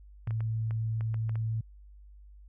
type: tone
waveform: sine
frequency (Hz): 111.6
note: A2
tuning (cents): +25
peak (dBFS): -28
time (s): 0.27-1.61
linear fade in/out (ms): 5
type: clicks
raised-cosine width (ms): 0.5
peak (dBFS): -31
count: 8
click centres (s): 0.274 / 0.308 / 0.406 / 0.709 / 1.009 / 1.143 / 1.294 / 1.356
effects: added 50 Hz sine -49 dBFS peak until 2.48 s